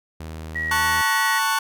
sawtooth tone with pitch glide, 79.5 to 81.08 Hz, D#2 to E2, +38 to -28 cents, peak -28 dBFS, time 0.2-1.02 s, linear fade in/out 5 ms, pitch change +34 cents, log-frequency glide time 0.79-0.9 s
sine tone with vibrato, 1908 Hz, A#6, 40 cents sharp, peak -23 dBFS, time 0.55-1.39 s, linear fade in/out 10 ms, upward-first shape sine, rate 4.8 Hz, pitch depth 9 cents each way
40% pulse chord, F# minor, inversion first, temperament just, 888 / 1110 / 1480 Hz, A5 / C#6 / F#6, +16 / +2 / 0 cents, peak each -23 dBFS, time 0.71-1.59 s, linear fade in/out 5 ms
effects none

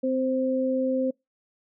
sine tone pair together, 259.2 / 523.3 Hz, C4 / C5, -16 / 0 cents, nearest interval octave, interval 1216 cents, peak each -25 dBFS, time 0.03-1.11 s, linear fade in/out 10 ms, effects noise-tail reverb RT60 0.2 s tail -26 dB re dry

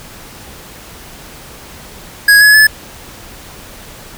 square tone with pitch steps, 1659 / 1692.9 / 1727.5 Hz, G#6 / G#6 / A6, -2 / +33 / -32 cents, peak -4 dBFS, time 2.28-2.67 s, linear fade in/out 5 ms, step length 130 ms, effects pink hiss -34 dBFS RMS until 4.17 s

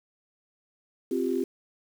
sine chord, C suspended fourth, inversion none, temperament equal, 261.6 / 349.2 / 392 Hz, C4 / F4 / G4, 0 / 0 / 0 cents, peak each -29 dBFS, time 1.11-1.44 s, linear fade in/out 5 ms, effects 8-bit

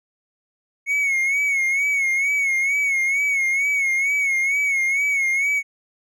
triangle tone with vibrato, 2202 Hz, C#7, 12 cents flat, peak -16 dBFS, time 0.86-5.63 s, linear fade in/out 50 ms, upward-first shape sine, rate 2.2 Hz, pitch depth 68 cents each way, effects none

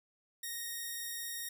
5% pulse tone, 1864.7 Hz, A#6, in tune, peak -28 dBFS, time 0.43-1.49 s, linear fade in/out 5 ms, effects none

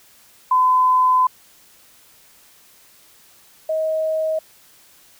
sine tone pair in turn, 1016 / 632.5 Hz, B5 / D#5, +49 / +28 cents, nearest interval minor sixth, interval 821 cents, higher first, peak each -12 / -18 dBFS, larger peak first, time 0.51-1.27 / 3.69-4.39 s, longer first, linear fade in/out 5 ms, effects white hiss -51 dBFS RMS until 5.19 s

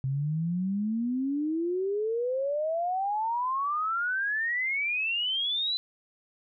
sine exponential sweep, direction up, 130.5 to 4044 Hz, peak -26 dBFS, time 0.04-5.77 s, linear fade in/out 0 ms, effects none

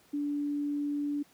sine tone, 290 Hz, D4, 22 cents flat, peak -29 dBFS, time 0.13-1.23 s, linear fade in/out 10 ms, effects pink hiss -62 dBFS RMS until 1.33 s + high-pass 100 Hz 12 dB/octave

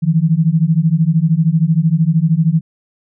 sine beating tone pair, 155.5 / 168.5 Hz, D#3 / E3, -1 / +38 cents, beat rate 13 Hz, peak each -13 dBFS, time 0.02-2.61 s, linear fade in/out 20 ms, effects none

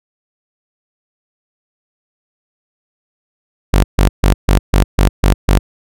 sawtooth tone bursts, 48.48 Hz, G1, 18 cents flat, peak -3 dBFS, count 8, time 3.73-5.59 s, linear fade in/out 10 ms, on 110 ms, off 140 ms, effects none

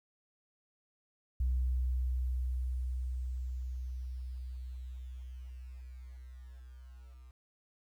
sine tone with level ramp, 63 Hz, B1, 35 cents sharp, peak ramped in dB -26 to -50 dBFS, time 1.4-7.31 s, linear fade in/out 5 ms, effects tanh soft clip ceiling -25 dBFS + 11-bit

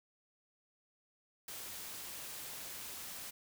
white noise with ADSR envelope, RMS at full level -43 dBFS, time 1.48-3.31 s, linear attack 5 ms, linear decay 5 ms, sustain -3 dB, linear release 14 ms, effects none

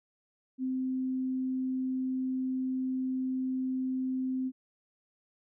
sine tone, 259.2 Hz, C4, 16 cents flat, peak -29 dBFS, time 0.58-4.52 s, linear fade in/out 50 ms, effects none

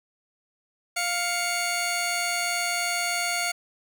15% pulse tone pair together, 701 / 2226 Hz, F5 / C#7, +6 / +7 cents, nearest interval octave + minor sixth, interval 2001 cents, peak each -21 dBFS, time 0.96-3.52 s, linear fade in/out 10 ms, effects none

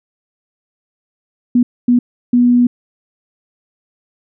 sine tone bursts at uneven times, 243.8 Hz, B3, 22 cents flat, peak -7 dBFS, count 3, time 1.55-1.63 / 1.88-1.99 / 2.33-2.67 s, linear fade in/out 5 ms, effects none

